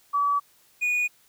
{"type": "tone pair in turn", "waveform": ["sine", "triangle"], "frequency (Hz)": [1145, 2459], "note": ["D6", "D#7"], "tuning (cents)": [-44, -21], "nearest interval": "octave + minor second", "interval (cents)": 1323, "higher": "second", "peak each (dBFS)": -20, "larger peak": "neither", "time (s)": [[0.13, 0.4], [0.81, 1.08]], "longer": "neither", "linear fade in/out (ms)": 20, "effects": ["white hiss -60 dBFS RMS until 1.28 s"]}